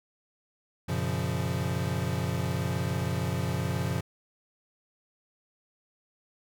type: chord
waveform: square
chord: Gb major seventh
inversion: none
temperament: equal with one note detuned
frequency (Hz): 92.5 / 119.47 / 138.59 / 174.61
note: Gb2 / Bb2 / Db3 / F3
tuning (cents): 0 / +43 / 0 / 0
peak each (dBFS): -34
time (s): 0.88-4.01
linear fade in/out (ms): 10
effects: none